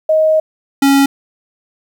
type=tone pair in turn; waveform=sine / square; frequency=628 / 276.5 Hz; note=D#5 / C#4; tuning=+16 / -4 cents; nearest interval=octave + major second; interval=1420 cents; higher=first; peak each=-8 dBFS; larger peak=neither; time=0.09-0.4 / 0.82-1.06 s; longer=first; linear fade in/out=5 ms; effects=8-bit